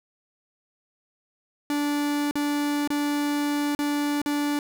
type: tone with dropouts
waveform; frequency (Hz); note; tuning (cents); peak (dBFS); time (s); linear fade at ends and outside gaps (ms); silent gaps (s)
45% pulse; 291.3; D4; -14; -23; 1.7-4.59; 1; 2.311-2.355 / 2.875-2.903 / 3.75-3.79 / 4.217-4.26
effects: none